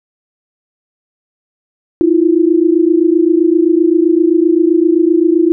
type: tone pair together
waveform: sine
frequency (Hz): 320.5 / 348.2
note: E4 / F4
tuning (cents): -49 / -5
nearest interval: minor second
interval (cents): 144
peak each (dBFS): -10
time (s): 2.01-5.52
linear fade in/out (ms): 0
effects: none